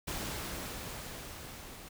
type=noise with level ramp; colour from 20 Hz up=pink; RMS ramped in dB=-37 to -49 dBFS; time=0.07-1.89 s; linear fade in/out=10 ms; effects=none